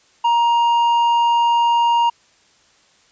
sine tone with hard clipping, 940 Hz, A#5, 14 cents sharp, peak -14 dBFS, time 0.24-2.1 s, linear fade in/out 10 ms, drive 5 dB, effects white hiss -55 dBFS RMS until 3.11 s + resampled to 16000 Hz

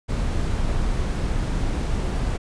brown noise, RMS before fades -23 dBFS, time 0.08-2.38 s, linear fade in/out 20 ms, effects resampled to 22050 Hz

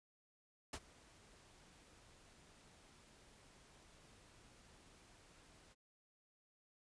pink noise with ADSR envelope, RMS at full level -43 dBFS, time 0.73-5.75 s, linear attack 4 ms, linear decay 54 ms, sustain -22 dB, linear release 33 ms, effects resampled to 22050 Hz

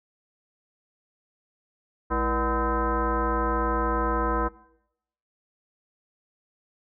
sine tone with frequency modulation, 479.9 Hz, B4, 50 cents flat, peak -22 dBFS, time 2.1-4.49 s, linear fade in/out 20 ms, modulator 269 Hz, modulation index 3.3, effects noise-tail reverb RT60 0.8 s tail -20 dB re dry

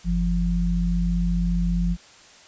sine tone pair together, 48.39 / 173.3 Hz, G1 / F3, -22 / -13 cents, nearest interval octave + minor seventh, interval 2209 cents, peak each -22 dBFS, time 0.04-1.97 s, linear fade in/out 50 ms, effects white hiss -49 dBFS RMS until 2.47 s + resampled to 16000 Hz

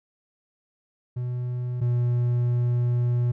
triangle tone pair in turn, 123.47 / 121.35 Hz, B2 / B2, 0 / -30 cents, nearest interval unison, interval 30 cents, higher first, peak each -24 / -18 dBFS, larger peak second, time 1.16-1.81 / 1.81-3.32 s, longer second, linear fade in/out 10 ms, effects none

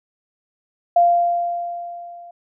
sine tone with level ramp, 694 Hz, F5, 11 cents flat, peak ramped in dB -9 to -37 dBFS, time 0.96-2.31 s, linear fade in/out 5 ms, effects none

